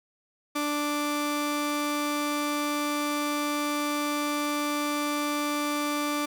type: tone pair together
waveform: sawtooth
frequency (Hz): 293.7 / 587.4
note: D4 / D5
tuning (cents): 0 / 0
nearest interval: octave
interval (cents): 1200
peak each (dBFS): -24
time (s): 0.55-6.26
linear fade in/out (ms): 10
effects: none